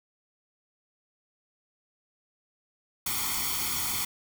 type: noise with comb filter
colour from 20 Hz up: white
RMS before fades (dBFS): -30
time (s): 3.06-4.05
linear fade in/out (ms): 5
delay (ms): 0.9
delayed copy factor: +0.85
effects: none